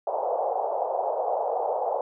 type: band-pass noise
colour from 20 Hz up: white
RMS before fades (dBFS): -27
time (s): 0.07-2.01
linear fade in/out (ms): 2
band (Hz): 480 to 840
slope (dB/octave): 48
effects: none